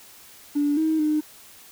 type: tone with pitch steps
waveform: triangle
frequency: 290.4 / 316.3 / 304.6 Hz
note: D4 / D#4 / D#4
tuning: -19 / +29 / -37 cents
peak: -15 dBFS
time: 0.55-1.21 s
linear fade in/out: 20 ms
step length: 220 ms
effects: tanh soft clip ceiling -17 dBFS + white hiss -48 dBFS RMS until 1.71 s